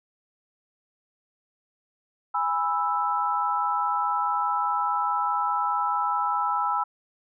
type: chord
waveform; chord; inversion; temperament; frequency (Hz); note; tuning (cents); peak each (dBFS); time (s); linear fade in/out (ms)
sine; E major; first; just; 824.1 / 988.9 / 1318.5; G#5 / B5 / E6; -14 / +2 / 0; -28 / -27 / -26; 2.34-6.84; 10
effects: none